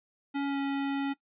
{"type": "tone with pitch glide", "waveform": "square", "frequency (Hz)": [280.3, 277.4], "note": ["C#4", "C#4"], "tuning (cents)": [19, 1], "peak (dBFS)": -29, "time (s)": [0.34, 1.14], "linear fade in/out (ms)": 20, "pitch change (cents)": -18, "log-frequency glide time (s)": [0.46, 0.58], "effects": ["noise-tail reverb RT60 0.1 s tail -18 dB re dry", "resampled to 8000 Hz"]}